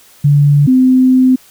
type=tone pair in turn; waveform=sine; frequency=144.4 / 257.3 Hz; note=D3 / C4; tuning=-29 / -29 cents; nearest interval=minor seventh; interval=1000 cents; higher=second; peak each=-5 dBFS; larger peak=neither; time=0.24-0.67 / 0.67-1.36 s; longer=second; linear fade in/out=10 ms; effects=white hiss -44 dBFS RMS until 1.5 s